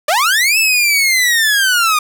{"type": "linear two-way sweep", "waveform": "sawtooth", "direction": "up then down", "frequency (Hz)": [559, 2652, 1205], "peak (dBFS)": -7, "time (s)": [0.08, 1.99], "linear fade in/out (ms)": 5, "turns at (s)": 0.58, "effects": []}